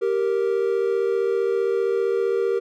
triangle tone pair together, 390.9 / 466.2 Hz, G4 / A#4, -5 / 0 cents, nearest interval minor third, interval 305 cents, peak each -20 dBFS, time 0.01-2.6 s, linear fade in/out 20 ms, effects none

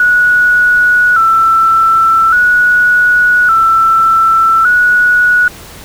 sine tone with vibrato, 1396.9 Hz, F6, in tune, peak -5 dBFS, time 0-5.48 s, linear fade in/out 2 ms, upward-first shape square, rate 0.43 Hz, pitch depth 81 cents each way, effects pink hiss -32 dBFS RMS until 5.84 s

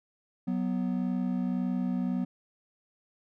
triangle tone pair together, 185.09 / 246.9 Hz, F#3 / B3, +1 / 0 cents, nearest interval perfect fourth, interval 499 cents, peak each -28 dBFS, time 0.47-2.25 s, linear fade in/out 10 ms, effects none

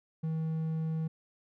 triangle tone, 159.9 Hz, D#3, 48 cents sharp, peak -28 dBFS, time 0.23-1.08 s, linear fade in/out 10 ms, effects none

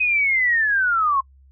sine linear sweep, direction down, 2530 to 1051 Hz, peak -16 dBFS, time 0-1.21 s, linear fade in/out 10 ms, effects noise-tail reverb RT60 0.1 s tail -23 dB re dry + added 67 Hz sine -48 dBFS peak until 1.51 s

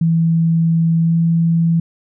sine tone with pitch glide, 164.81 to 166.34 Hz, E3 to E3, 0 to +16 cents, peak -11 dBFS, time 0.01-1.8 s, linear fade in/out 5 ms, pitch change +16 cents, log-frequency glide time 1.01-1.15 s, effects none

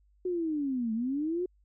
sine linear two-way sweep, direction down then up, 370 to 216.1 to 370 Hz, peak -28 dBFS, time 0.25-1.46 s, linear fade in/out 5 ms, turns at 0.93 s, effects added 50 Hz sine -62 dBFS peak until 1.64 s

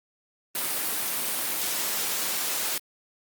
white noise, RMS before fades -28 dBFS, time 0.55-2.78 s, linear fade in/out 2 ms, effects high-pass 200 Hz 12 dB/octave + Opus 32 kbps

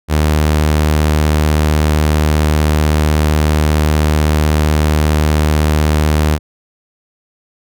sawtooth tone, 76.3 Hz, D#2, 33 cents flat, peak -6 dBFS, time 0.08-6.39 s, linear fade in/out 50 ms, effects none

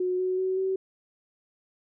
sine tone with pitch steps, 365 / 370.1 / 375.3 / 380.5 Hz, F#4 / F#4 / F#4 / F#4, -24 / 0 / +25 / +48 cents, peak -24 dBFS, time 0-0.76 s, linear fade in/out 5 ms, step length 190 ms, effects none

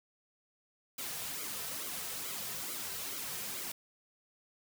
white noise with flanger, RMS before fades -40 dBFS, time 0.98-3.72 s, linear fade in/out 5 ms, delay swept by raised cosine 1.1 to 3.6 ms, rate 2.3 Hz, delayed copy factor -0.65, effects none

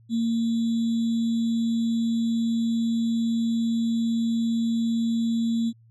sine tone with sample-and-hold, 229.4 Hz, A#3, 28 cents flat, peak -21 dBFS, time 0.09-5.73 s, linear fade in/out 50 ms, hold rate 3675 Hz, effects added 114 Hz sine -52 dBFS peak until 5.9 s + low-pass 7000 Hz 12 dB/octave

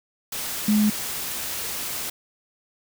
sine tone in noise, 211.3 Hz, G#3, 30 cents sharp, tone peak -16 dBFS, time 0.68-0.9 s, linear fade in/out 5 ms, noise white, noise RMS -30 dBFS, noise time 0.32-2.1 s, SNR +11 dB, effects none

